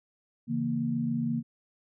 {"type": "chord", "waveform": "sine", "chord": "A# diminished", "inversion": "first", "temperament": "equal", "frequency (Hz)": [138.59, 164.81, 233.1], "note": ["C#3", "E3", "A#3"], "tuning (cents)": [0, 0, 0], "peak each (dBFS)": [-34, -34, -28], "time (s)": [0.47, 1.43], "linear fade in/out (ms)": 50, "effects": []}